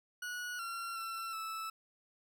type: tone with pitch steps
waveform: 40% pulse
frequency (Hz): 1462 / 1368 / 1347 / 1313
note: F#6 / F6 / E6 / E6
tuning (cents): -21 / -36 / +37 / -7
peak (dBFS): -38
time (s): 0.22-1.7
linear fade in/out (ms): 5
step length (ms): 370
effects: none